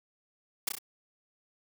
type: noise with echo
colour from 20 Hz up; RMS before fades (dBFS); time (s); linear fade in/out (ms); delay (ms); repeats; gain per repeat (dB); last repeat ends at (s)
white; -29; 0.67-0.69; 5; 32; 3; -4; 0.786
effects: none